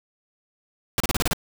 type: noise bursts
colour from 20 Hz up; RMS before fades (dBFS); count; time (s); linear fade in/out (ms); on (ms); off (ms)
pink; -22; 7; 0.98-1.332; 0; 22; 33
effects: none